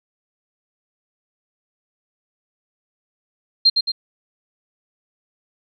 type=tone with echo; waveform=sine; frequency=4186 Hz; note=C8; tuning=in tune; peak=-9 dBFS; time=3.65-3.7 s; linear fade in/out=10 ms; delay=110 ms; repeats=2; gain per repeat=-5 dB; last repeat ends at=3.92 s; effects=none